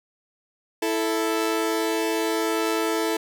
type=tone pair together; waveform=sawtooth; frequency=329.8 / 440 Hz; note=E4 / A4; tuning=+1 / 0 cents; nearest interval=perfect fourth; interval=499 cents; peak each=-21 dBFS; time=0.82-3.17 s; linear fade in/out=5 ms; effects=none

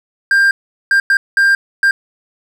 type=tone bursts at uneven times; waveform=triangle; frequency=1593 Hz; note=G6; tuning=27 cents sharp; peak=-6 dBFS; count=5; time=0.31-0.51 / 0.91-1 / 1.1-1.17 / 1.37-1.55 / 1.83-1.91 s; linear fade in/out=2 ms; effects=none

